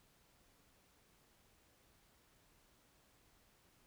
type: silence
effects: pink hiss -71 dBFS RMS until 3.86 s